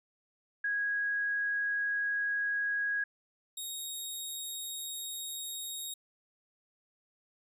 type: tone pair in turn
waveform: sine / 10% pulse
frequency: 1652 / 3751 Hz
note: G#6 / A#7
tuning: -10 / +10 cents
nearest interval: octave + major second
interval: 1420 cents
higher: second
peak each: -29 / -29 dBFS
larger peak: neither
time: 0.64-3.04 / 3.57-5.94 s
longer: first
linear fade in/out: 5 ms
effects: resampled to 32000 Hz